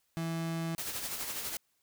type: tone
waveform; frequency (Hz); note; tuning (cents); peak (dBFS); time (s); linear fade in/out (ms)
35% pulse; 164.81; E3; 0; -31; 0.17-0.75; 0
type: noise with tremolo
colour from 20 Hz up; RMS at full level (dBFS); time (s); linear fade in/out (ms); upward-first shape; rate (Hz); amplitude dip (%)
white; -36; 0.78-1.57; 2; sine; 12; 45
effects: white hiss -75 dBFS RMS until 1.82 s